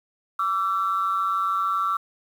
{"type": "tone pair together", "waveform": "sine", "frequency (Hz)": [1154, 1341.1], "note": ["D6", "E6"], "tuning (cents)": [-31, 29], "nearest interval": "minor third", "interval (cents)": 260, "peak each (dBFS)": -23, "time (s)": [0.39, 1.97], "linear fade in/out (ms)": 5, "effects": ["tanh soft clip ceiling -15 dBFS", "8-bit"]}